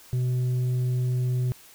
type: tone with tanh clipping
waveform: sine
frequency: 125.6 Hz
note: B2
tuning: 30 cents sharp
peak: -23 dBFS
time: 0.13-1.52 s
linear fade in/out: 0 ms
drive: 4 dB
effects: white hiss -51 dBFS RMS until 1.74 s